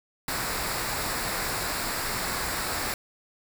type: noise with comb filter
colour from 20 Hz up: pink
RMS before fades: -30 dBFS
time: 0.28-2.94 s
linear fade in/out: 2 ms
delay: 0.32 ms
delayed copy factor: -0.55
effects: none